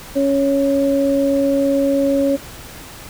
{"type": "tone pair together", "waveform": "sine", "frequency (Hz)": [277.2, 554.4], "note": ["C#4", "C#5"], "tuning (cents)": [0, 0], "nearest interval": "octave", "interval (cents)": 1200, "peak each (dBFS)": -16, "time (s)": [0.15, 2.37], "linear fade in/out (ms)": 20, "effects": ["pink hiss -36 dBFS RMS until 3.09 s"]}